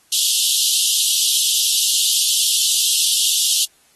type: high-pass noise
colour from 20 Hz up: pink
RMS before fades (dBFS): -17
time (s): 0.12-3.65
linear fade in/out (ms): 5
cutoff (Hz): 2900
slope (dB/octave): 96
effects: white hiss -56 dBFS RMS until 3.95 s + AAC 32 kbps